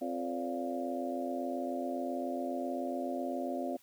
harmonic tone with a mistuned harmonic, 87.31 Hz, F2, in tune, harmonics 3 / 4 / 5 / 6 / 7 / 8, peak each -37 / -41 / -49 / -45 / -39 / -40 dBFS, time 0.01-3.77 s, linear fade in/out 10 ms, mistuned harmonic 7, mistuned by -84 cents, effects white hiss -64 dBFS RMS until 3.82 s

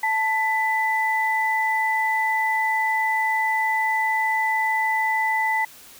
sine tone pair together, 880 / 1993.3 Hz, A5 / B6, 0 / +16 cents, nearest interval octave + major second, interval 1416 cents, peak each -22 dBFS, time 0.03-5.65 s, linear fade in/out 5 ms, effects white hiss -46 dBFS RMS until 5.99 s

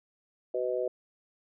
harmonic tone, 125.4 Hz, B2, 27 cents sharp, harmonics 3 / 4 / 5, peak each -33 / -31 / -33 dBFS, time 0.54-0.88 s, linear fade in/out 5 ms, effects none

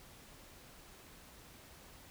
silence, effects pink hiss -57 dBFS RMS until 2.1 s

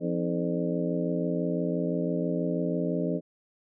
harmonic tone with a mistuned harmonic, 86 Hz, F2, 26 cents flat, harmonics 2 / 3 / 4 / 5 / 6 / 7, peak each -30 / -32 / -33 / -34 / -35 / -35 dBFS, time 0-3.21 s, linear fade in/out 50 ms, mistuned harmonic 4, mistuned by -140 cents, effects none

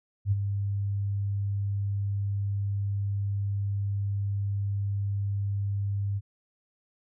sine tone with ADSR envelope, 100 Hz, G2, 35 cents sharp, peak -19 dBFS, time 0.25-6.21 s, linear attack 66 ms, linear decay 27 ms, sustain -7 dB, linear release 40 ms, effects none

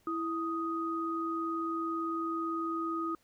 sine tone pair together, 329.6 / 1247.6 Hz, E4 / D#6, 0 / +4 cents, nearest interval octave + major seventh, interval 2304 cents, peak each -34 / -34 dBFS, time 0.07-3.15 s, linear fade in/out 2 ms, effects pink hiss -69 dBFS RMS until 3.23 s

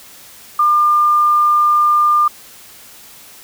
sine tone, 1200 Hz, D6, 37 cents sharp, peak -9 dBFS, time 0.59-2.28 s, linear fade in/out 5 ms, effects white hiss -40 dBFS RMS until 3.43 s

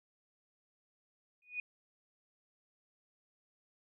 sine tone with exponential growth, 2472 Hz, D#7, 12 cents flat, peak -32 dBFS, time 1.42-1.6 s, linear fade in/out 2 ms, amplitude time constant 38 ms, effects none

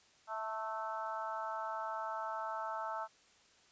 harmonic tone with a mistuned harmonic, 218.9 Hz, A3, 9 cents flat, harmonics 3 / 4 / 5 / 6 / 7, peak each -44 / -41 / -47 / -42 / -51 dBFS, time 0.27-3.08 s, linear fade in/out 50 ms, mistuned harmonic 4, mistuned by +22 cents, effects white hiss -66 dBFS RMS until 3.71 s + resampled to 16000 Hz

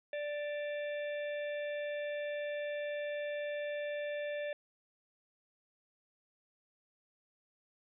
harmonic tone with a mistuned harmonic, 587.3 Hz, D5, in tune, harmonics 1 / 3 / 4 / 5 / 6, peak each -36 / -45 / -50 / -54 / -54 dBFS, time 0.13-4.53 s, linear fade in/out 2 ms, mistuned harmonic 5, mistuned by -130 cents, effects none

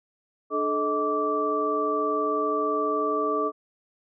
sine tone cluster, 296.9 / 432 / 629 / 1163 Hz, D4 / A4 / D#5 / D6, +19 / -32 / +19 / -17 cents, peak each -31 / -27 / -31 / -26 dBFS, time 0.5-3.52 s, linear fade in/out 50 ms, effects none

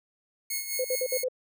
5% pulse tone with tremolo, 2179 Hz, C#7, 30 cents flat, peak -18 dBFS, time 0.5-1.24 s, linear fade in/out 5 ms, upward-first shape sine, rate 4.9 Hz, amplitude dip 60%
sine tone bursts, 510 Hz, C5, 44 cents flat, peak -25 dBFS, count 5, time 0.79-1.285 s, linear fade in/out 5 ms, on 55 ms, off 55 ms
effects none

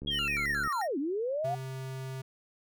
click train, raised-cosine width 3 ms, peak -29 dBFS, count 48, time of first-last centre 0.02-0.675 s, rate 71.8 Hz
sine linear two-way sweep, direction down then up, 3322 to 260 to 732 Hz, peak -29 dBFS, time 0.07-1.55 s, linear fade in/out 5 ms, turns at 0.98 s
square tone with vibrato, 1597 Hz, G6, 32 cents sharp, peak -37 dBFS, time 0.1-0.88 s, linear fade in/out 50 ms, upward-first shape square, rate 5.6 Hz, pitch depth 260 cents each way
square tone, 132 Hz, C3, 16 cents sharp, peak -37 dBFS, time 1.44-2.22 s, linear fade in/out 10 ms
effects none

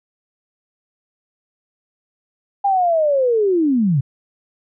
sine linear sweep, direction down, 811 to 123.47 Hz, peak -13 dBFS, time 2.64-4.01 s, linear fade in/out 10 ms, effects none

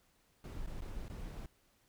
brown noise with dropouts, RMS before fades -43 dBFS, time 0.44-1.46 s, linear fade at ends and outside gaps 2 ms, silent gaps 0.663-0.673 / 0.807-0.819 / 1.083-1.098 s, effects pink hiss -72 dBFS RMS until 1.88 s

